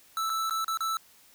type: tone with dropouts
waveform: square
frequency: 1318.5 Hz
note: E6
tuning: in tune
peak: -28 dBFS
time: 0.17-0.97 s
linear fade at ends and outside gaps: 1 ms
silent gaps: 0.296-0.3 / 0.497-0.508 / 0.645-0.68 / 0.773-0.806 s
effects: white hiss -58 dBFS RMS until 1.34 s